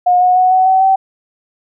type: tone with pitch steps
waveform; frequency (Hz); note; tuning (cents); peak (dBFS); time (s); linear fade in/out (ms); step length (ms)
sine; 719 / 728.6 / 738.4 / 748.2 / 758.2 / 768.4; F#5 / F#5 / F#5 / F#5 / F#5 / G5; -50 / -27 / -4 / +19 / +42 / -35; -7; 0.06-0.96; 10; 150
effects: none